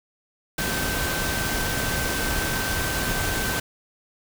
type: tone in noise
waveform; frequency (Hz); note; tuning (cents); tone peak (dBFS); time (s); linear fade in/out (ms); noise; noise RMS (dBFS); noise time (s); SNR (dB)
sine; 1547; G6; -23; -30; 0.58-3.6; 5; pink; -26; 0.58-3.6; -7
effects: none